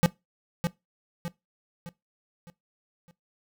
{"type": "tone with echo", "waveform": "square", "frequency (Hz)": 171.6, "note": "F3", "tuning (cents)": -30, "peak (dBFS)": -17, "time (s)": [0.03, 0.06], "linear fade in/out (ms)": 0, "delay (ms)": 610, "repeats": 5, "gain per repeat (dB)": -7, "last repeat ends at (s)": 3.11, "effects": ["noise-tail reverb RT60 0.2 s tail -20 dB re dry"]}